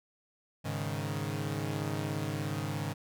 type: chord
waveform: sawtooth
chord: Ab suspended fourth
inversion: none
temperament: equal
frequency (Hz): 103.83 / 138.59 / 155.56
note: Ab2 / Db3 / Eb3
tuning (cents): 0 / 0 / 0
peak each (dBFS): -33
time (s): 0.64-2.94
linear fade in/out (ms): 20
effects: none